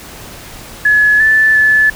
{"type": "tone with pitch steps", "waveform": "sine", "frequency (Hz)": [1701, 1753, 1733], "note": ["G#6", "A6", "A6"], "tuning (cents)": [41, -7, -27], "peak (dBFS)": -6, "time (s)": [0.85, 1.9], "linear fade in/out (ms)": 5, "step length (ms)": 350, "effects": ["pink hiss -32 dBFS RMS until 1.95 s"]}